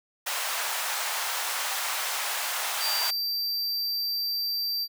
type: high-pass noise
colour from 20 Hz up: pink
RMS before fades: -30 dBFS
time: 0.26-3.11 s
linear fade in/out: 10 ms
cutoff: 740 Hz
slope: 24 dB/octave
type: tone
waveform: square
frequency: 4687 Hz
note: D8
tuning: 4 cents flat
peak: -27 dBFS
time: 2.79-4.88 s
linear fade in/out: 50 ms
effects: none